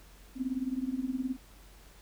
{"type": "tone with tremolo", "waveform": "sine", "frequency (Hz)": 259.4, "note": "C4", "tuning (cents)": -15, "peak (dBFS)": -26, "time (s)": [0.35, 1.37], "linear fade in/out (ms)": 50, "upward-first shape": "triangle", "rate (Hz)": 19, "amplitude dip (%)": 95, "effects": ["added 47 Hz sine -54 dBFS peak until 2.01 s", "pink hiss -58 dBFS RMS until 2.01 s"]}